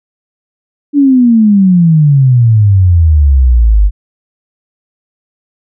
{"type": "exponential sweep", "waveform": "sine", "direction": "down", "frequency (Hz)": [293.7, 48.09], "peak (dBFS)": -3, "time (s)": [0.93, 3.91], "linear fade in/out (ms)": 50, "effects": []}